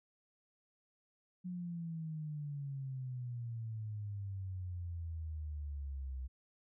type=exponential sweep; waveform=sine; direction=down; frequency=182.3 to 63.7 Hz; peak=-39 dBFS; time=1.44-6.28 s; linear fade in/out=20 ms; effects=none